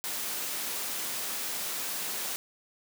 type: high-pass noise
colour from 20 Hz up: white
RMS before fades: -34 dBFS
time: 0.04-2.36 s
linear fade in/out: 0 ms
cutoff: 180 Hz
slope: 12 dB/octave
effects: none